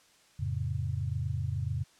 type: chord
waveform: sine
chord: F augmented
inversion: none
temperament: just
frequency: 87.31 / 109.13 / 136.42 Hz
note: F2 / A2 / C#3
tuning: 0 / -14 / -27 cents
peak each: -34 dBFS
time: 0.39-1.84 s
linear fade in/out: 10 ms
effects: white hiss -62 dBFS RMS until 1.99 s + low-pass 8000 Hz 12 dB/octave